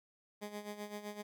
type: tone with tremolo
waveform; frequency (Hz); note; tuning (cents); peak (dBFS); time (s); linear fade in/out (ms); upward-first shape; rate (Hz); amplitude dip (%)
15% pulse; 207.7; G#3; 0; -34; 0.41-1.23; 20; sine; 7.8; 70
effects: none